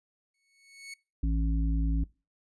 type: tone with exponential growth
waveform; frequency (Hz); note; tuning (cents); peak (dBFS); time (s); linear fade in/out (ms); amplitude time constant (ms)
sawtooth; 2212; C#7; -4; -35; 0.34-0.94; 5; 130
type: harmonic tone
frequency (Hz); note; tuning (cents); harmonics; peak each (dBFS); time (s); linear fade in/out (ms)
55; A1; 0; 1 / 3 / 5; -25 / -35 / -35; 1.23-2.04; 5
effects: noise-tail reverb RT60 0.3 s tail -22 dB re dry + resampled to 24000 Hz